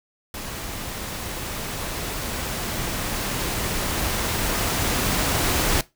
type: noise with level ramp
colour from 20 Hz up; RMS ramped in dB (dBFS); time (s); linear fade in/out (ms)
pink; -33 to -21; 0.34-5.81; 2
effects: noise-tail reverb RT60 0.2 s tail -18 dB re dry